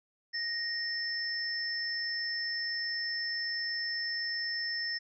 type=tone pair together; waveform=sine; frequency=1864.7 / 5294 Hz; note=A#6 / E8; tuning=0 / +7 cents; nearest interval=octave + tritone; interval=1807 cents; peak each=-35 / -34 dBFS; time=0.33-4.99 s; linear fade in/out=20 ms; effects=none